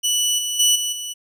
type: tone with level steps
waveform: 20% pulse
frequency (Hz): 2960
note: F#7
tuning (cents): 0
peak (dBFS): -12 / -17 / -8 / -16 / -22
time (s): 0.03-1.14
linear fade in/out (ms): 20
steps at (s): 0.38 / 0.59 / 0.75 / 0.92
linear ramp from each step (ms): 10
effects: none